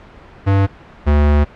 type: tone pair in turn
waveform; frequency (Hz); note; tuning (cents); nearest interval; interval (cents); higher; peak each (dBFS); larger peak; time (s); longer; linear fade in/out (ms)
square; 98.1 / 73.35; G2 / D2; +2 / -2; perfect fourth; 504; first; -11 / -10; second; 0.46-0.67 / 1.06-1.45; second; 20
effects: pink hiss -40 dBFS RMS until 1.55 s + low-pass 2000 Hz 12 dB/octave